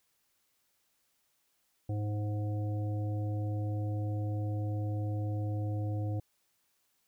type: harmonic tone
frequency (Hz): 104.6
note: G#2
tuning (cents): +13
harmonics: 1 / 3 / 5 / 7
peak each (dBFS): -31 / -41 / -45 / -48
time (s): 1.89-6.2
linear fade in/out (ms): 5
effects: white hiss -75 dBFS RMS until 7.07 s